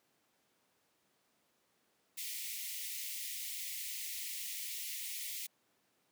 white high-pass noise, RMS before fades -42 dBFS, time 2.17-5.47 s, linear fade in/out 10 ms, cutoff 1900 Hz, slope 96 dB/octave, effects pink hiss -75 dBFS RMS until 6.11 s + high-pass 200 Hz 12 dB/octave

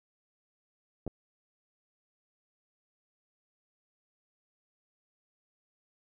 clicks, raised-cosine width 2 ms, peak -24 dBFS, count 2, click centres 1.066 / 1.077 s, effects none

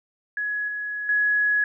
sine tone with level steps, 1681 Hz, G#6, 20 cents sharp, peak -24 / -27 / -18 dBFS, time 0.37-1.64 s, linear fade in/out 2 ms, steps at 0.68 / 1.09 s, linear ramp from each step 2 ms, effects none

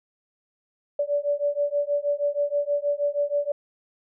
sine beating tone pair, 575 / 581.3 Hz, D5 / D5, -37 / -18 cents, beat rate 6.3 Hz, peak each -25 dBFS, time 0.99-3.52 s, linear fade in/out 5 ms, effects none

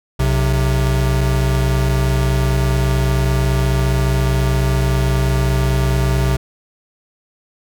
square tone pair together, 61.73 / 130.81 Hz, B1 / C3, 0 / 0 cents, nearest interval octave + minor second, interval 1300 cents, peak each -17 / -17 dBFS, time 0.19-6.37 s, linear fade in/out 10 ms, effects none

